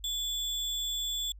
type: tone with sample-and-hold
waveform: sine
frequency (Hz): 3455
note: A7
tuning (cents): -32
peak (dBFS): -30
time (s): 0.04-1.32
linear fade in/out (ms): 2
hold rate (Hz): 11025
effects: added 50 Hz sine -46 dBFS peak until 1.39 s + resampled to 32000 Hz